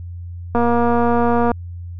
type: click train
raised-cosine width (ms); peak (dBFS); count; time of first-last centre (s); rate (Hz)
1; -5; 230; 0.55-1.516; 237
effects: added 87 Hz sine -28 dBFS peak until 1.99 s